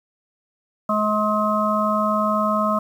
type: harmonic tone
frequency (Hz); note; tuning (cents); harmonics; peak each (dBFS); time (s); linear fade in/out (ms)
212.2; G#3; +38; 1 / 3 / 5 / 6; -23 / -23 / -23 / -23; 0.89-2.79; 5
effects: 8-bit